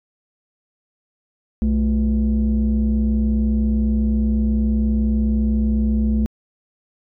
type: tone pair together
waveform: sine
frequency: 63.16 / 217.4 Hz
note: B1 / A3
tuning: +39 / -21 cents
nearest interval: octave + major sixth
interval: 2140 cents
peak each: -16 dBFS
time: 1.62-6.26 s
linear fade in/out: 0 ms
effects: tanh soft clip ceiling -12 dBFS